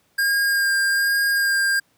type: tone with vibrato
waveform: square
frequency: 1612 Hz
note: G6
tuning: 48 cents sharp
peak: -18 dBFS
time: 0.18-1.8 s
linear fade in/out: 10 ms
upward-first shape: sine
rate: 1.2 Hz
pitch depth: 13 cents each way
effects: pink hiss -63 dBFS RMS until 1.97 s + high-pass 100 Hz 12 dB/octave